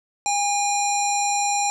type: tone with low-pass filter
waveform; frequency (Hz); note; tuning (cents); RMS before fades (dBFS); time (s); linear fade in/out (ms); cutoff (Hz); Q
square; 813; G#5; -37; -22; 0.26-1.7; 0; 7100; 6.1
effects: none